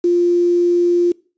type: tone with quantisation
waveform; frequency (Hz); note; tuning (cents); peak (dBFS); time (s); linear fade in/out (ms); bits
sine; 349.2; F4; 0; -11; 0.04-1.12; 5; 6
effects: noise-tail reverb RT60 0.4 s tail -24 dB re dry + resampled to 16000 Hz